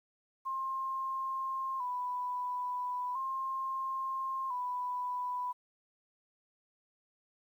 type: tone with vibrato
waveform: sine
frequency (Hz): 1026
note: C6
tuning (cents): -34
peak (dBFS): -33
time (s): 0.45-5.53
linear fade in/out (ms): 20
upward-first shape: square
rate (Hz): 0.37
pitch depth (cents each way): 60
effects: 11-bit